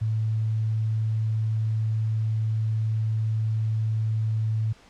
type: tone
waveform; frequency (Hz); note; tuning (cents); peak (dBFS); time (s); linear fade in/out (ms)
sine; 110; A2; 0; -22; 0.01-4.73; 10
effects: pink hiss -54 dBFS RMS until 4.89 s + low-pass 6000 Hz 12 dB/octave